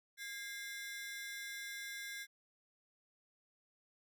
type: ring-modulated tone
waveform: sawtooth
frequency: 1864.7 Hz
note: A#6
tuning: in tune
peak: -37 dBFS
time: 0.17-2.27 s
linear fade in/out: 50 ms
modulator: 238 Hz
effects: none